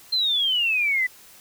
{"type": "exponential sweep", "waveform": "sine", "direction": "down", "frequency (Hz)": [4186, 1971], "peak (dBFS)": -19, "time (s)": [0.12, 1.07], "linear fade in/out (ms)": 10, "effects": ["white hiss -49 dBFS RMS until 1.4 s"]}